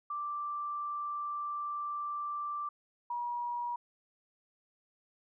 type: tone pair in turn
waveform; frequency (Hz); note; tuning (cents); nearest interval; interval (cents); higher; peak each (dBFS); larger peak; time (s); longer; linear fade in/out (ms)
sine; 1174.7 / 959.5; D6 / A#5; 0 / +50; major third; 350; first; -34 / -33; second; 0.1-2.69 / 3.1-3.76; first; 5
effects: none